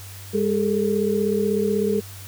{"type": "tone cluster", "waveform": "sine", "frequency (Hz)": [202.9, 408.8, 445], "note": ["G#3", "G#4", "A4"], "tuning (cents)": [-40, -27, 20], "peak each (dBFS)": -23, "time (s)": [0.33, 2.01], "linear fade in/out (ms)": 20, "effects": ["added 97 Hz sine -38 dBFS peak until 2.27 s", "white hiss -42 dBFS RMS until 2.27 s"]}